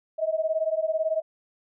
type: beating tone pair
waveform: sine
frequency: 628 / 646 Hz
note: D#5 / E5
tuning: +16 / -35 cents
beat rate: 18 Hz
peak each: -26 dBFS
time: 0.18-1.22 s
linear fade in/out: 20 ms
effects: none